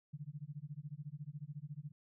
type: tone with tremolo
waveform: sine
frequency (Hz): 146.83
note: D3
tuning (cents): 0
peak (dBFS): -40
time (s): 0.13-1.92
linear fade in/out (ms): 10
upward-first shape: sine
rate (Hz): 14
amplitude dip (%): 100
effects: none